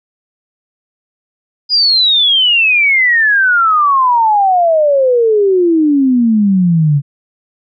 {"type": "exponential sweep", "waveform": "sine", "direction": "down", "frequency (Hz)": [4978, 138.59], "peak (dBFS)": -7, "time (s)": [1.69, 7.02], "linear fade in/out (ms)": 50, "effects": []}